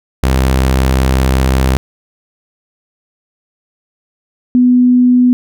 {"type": "tone pair in turn", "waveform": ["sawtooth", "sine"], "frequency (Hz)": [65.41, 248.2], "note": ["C2", "B3"], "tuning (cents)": [0, 9], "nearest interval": "octave + major seventh", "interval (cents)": 2309, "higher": "second", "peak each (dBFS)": -5, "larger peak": "neither", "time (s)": [[0.23, 1.77], [4.55, 5.33]], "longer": "first", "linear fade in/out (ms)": 0, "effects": []}